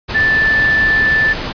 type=tone in noise; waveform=sine; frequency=1760 Hz; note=A6; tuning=in tune; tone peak=-10 dBFS; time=0.14-1.34 s; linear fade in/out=20 ms; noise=pink; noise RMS=-22 dBFS; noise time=0.08-1.53 s; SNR=+9 dB; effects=resampled to 11025 Hz